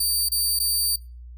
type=tone with dropouts; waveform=15% pulse; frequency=4627 Hz; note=D8; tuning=27 cents flat; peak=-14 dBFS; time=0-0.96 s; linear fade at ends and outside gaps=5 ms; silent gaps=0.288-0.317 / 0.591-0.599 s; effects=noise-tail reverb RT60 0.3 s tail -22 dB re dry + added 60 Hz sine -38 dBFS peak until 1.37 s